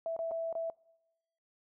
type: tone with dropouts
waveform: sine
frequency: 659.3 Hz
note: E5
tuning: in tune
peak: -32 dBFS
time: 0.06-0.7 s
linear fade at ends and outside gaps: 1 ms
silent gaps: 0.165-0.19 / 0.311-0.316 / 0.527-0.552 s
effects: noise-tail reverb RT60 1.0 s tail -25 dB re dry